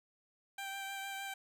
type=tone with vibrato; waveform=15% pulse; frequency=784 Hz; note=G5; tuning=in tune; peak=-34 dBFS; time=0.58-1.34 s; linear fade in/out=5 ms; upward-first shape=triangle; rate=6.5 Hz; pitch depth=18 cents each way; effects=none